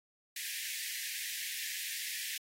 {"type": "high-pass noise", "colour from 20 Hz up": "pink", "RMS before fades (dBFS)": -40, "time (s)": [0.36, 2.38], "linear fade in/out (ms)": 5, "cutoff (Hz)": 1700, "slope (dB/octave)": 96, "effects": ["AAC 48 kbps"]}